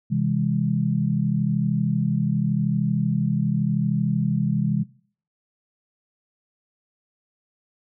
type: chord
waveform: sine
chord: C augmented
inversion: none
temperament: just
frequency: 130.81 / 163.52 / 204.4 Hz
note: C3 / E3 / G#3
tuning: 0 / -14 / -27 cents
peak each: -24 dBFS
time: 0.1-4.84 s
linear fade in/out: 20 ms
effects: noise-tail reverb RT60 0.5 s tail -20 dB re dry